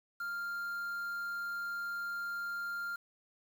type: tone with quantisation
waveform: triangle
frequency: 1396.9 Hz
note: F6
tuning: in tune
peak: -34 dBFS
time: 0.2-2.96 s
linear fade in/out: 5 ms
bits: 9
effects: none